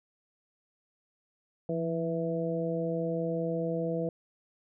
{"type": "harmonic tone with a mistuned harmonic", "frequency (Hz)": 164.81, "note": "E3", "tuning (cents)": 0, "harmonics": [1, 2, 3, 4], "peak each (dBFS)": [-33, -36, -32, -37], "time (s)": [1.69, 4.09], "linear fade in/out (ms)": 2, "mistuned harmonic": 1, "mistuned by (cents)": 41, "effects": []}